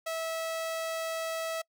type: tone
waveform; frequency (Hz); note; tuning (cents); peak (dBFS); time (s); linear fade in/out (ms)
sawtooth; 651; E5; -22; -28; 0.06-1.62; 10
effects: noise-tail reverb RT60 0.1 s tail -26 dB re dry